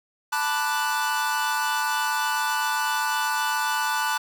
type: chord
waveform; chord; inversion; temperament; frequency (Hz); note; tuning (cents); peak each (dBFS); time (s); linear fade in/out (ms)
45% pulse; B minor seventh; third; equal; 880 / 987.8 / 1174.7 / 1480; A5 / B5 / D6 / F#6; 0 / 0 / 0 / 0; -27 / -30 / -31 / -27; 0.32-4.18; 10
effects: none